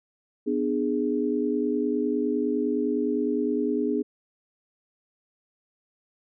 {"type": "chord", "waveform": "sine", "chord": "G# diminished", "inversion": "first", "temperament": "just", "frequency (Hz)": [249.2, 299, 415.3], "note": ["B3", "D4", "G#4"], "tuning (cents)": [16, 31, 0], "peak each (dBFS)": -27, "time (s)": [0.46, 4.03], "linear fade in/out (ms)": 20, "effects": []}